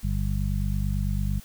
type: harmonic tone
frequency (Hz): 49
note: G1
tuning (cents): 0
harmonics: 1 / 2 / 3 / 4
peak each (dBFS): -26 / -29 / -31 / -32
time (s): 0.03-1.4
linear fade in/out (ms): 10
effects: white hiss -50 dBFS RMS until 1.44 s